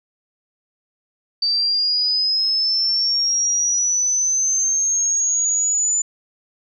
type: linear sweep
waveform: sine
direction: up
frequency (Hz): 4616 to 7040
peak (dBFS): -16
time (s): 1.42-6.02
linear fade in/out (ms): 5
effects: none